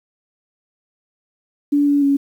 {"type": "tone with pitch steps", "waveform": "sine", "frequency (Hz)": [288.3, 286.2, 279.6], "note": ["D4", "D4", "C#4"], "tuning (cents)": [-32, -45, 15], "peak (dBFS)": -12, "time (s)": [1.72, 2.17], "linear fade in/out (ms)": 10, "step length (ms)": 150, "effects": ["8-bit"]}